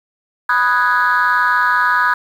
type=chord; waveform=sine; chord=G# minor seventh; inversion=first; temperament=equal; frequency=987.8 / 1244.5 / 1480 / 1661.2 Hz; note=B5 / D#6 / F#6 / G#6; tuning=0 / 0 / 0 / 0 cents; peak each=-16 dBFS; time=0.49-2.14 s; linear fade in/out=5 ms; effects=tanh soft clip ceiling -6 dBFS + 7-bit